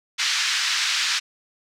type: band-pass noise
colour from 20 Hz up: white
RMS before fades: -23 dBFS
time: 0.18-1.2 s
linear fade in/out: 20 ms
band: 1300 to 5600 Hz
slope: 24 dB/octave
effects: none